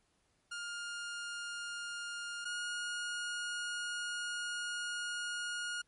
sawtooth tone pair in turn, 1413 / 1433.6 Hz, F6 / F6, +20 / +45 cents, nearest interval unison, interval 25 cents, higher second, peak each -36 / -33 dBFS, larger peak second, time 0.51-2.45 / 2.45-5.82 s, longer second, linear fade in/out 10 ms, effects pink hiss -75 dBFS RMS until 5.87 s + MP3 48 kbps

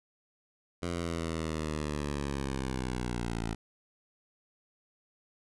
10% pulse linear sweep, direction down, 87.3 to 55 Hz, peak -24 dBFS, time 0.82-3.55 s, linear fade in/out 10 ms, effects resampled to 24000 Hz

